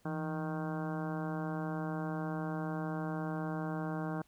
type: harmonic tone with a mistuned harmonic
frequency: 155.8 Hz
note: D#3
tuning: 3 cents sharp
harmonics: 1 / 2 / 3 / 4 / 5 / 6 / 7 / 8 / 9 / 10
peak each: -37 / -40 / -46 / -45 / -45 / -50 / -48 / -54 / -50 / -51 dBFS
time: 0.05-4.22 s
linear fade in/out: 5 ms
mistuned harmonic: 1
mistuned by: +100 cents
effects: pink hiss -69 dBFS RMS until 4.27 s